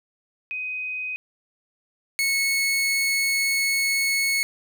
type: tone pair in turn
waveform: sine / sawtooth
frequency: 2508 / 2198 Hz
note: D#7 / C#7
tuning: +13 / -15 cents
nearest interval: major second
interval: 228 cents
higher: first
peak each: -27 / -17 dBFS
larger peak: second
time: 0.51-1.16 / 2.19-4.43 s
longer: second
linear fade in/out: 0 ms
effects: none